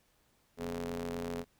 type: ring-modulated tone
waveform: sawtooth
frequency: 88 Hz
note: F2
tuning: 14 cents sharp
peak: -29 dBFS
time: 0.57-1.45 s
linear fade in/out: 50 ms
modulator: 334 Hz
effects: pink hiss -71 dBFS RMS until 1.59 s